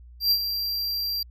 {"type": "tone with ADSR envelope", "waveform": "square", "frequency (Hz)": 4733, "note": "D8", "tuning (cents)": 13, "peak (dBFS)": -17, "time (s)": [0.2, 1.23], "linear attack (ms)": 110, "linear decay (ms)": 70, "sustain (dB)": -9, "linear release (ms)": 4, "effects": ["added 60 Hz sine -44 dBFS peak until 1.3 s"]}